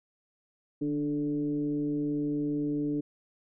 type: tone with frequency modulation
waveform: sine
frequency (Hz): 293.7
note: D4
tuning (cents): 0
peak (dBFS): -27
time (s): 0.81-3.01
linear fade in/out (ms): 10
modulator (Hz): 144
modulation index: 0.64
effects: none